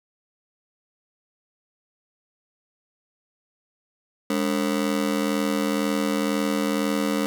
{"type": "ring-modulated tone", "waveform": "30% pulse", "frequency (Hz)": 247.7, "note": "B3", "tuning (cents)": 5, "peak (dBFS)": -16, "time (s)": [4.3, 7.26], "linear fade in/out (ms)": 0, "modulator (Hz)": 41, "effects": []}